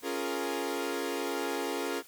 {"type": "chord", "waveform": "sawtooth", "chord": "Bb minor seventh", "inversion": "first", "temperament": "equal", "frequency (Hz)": [277.2, 349.2, 415.3, 466.2], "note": ["Db4", "F4", "Ab4", "Bb4"], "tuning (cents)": [0, 0, 0, 0], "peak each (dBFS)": -33, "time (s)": [0.02, 2.03], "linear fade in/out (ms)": 50, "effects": ["white hiss -55 dBFS RMS until 2.07 s"]}